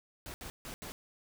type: noise bursts at uneven times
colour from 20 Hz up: pink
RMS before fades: -44 dBFS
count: 4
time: 0.26-0.34 / 0.41-0.5 / 0.65-0.74 / 0.82-0.92 s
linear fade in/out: 0 ms
effects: none